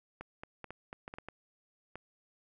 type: clicks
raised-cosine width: 0.5 ms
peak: -28 dBFS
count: 10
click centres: 0.21 / 0.435 / 0.643 / 0.706 / 0.929 / 1.079 / 1.139 / 1.185 / 1.286 / 1.956 s
effects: none